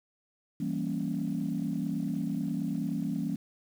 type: chord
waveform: sine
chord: E diminished seventh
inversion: none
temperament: equal with one note detuned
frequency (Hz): 166.73 / 196 / 233.1 / 277.2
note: E3 / G3 / Bb3 / Db4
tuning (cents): +20 / 0 / 0 / 0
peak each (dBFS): -34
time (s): 0.6-3.36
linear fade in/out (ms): 5
effects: tanh soft clip ceiling -21 dBFS + 9-bit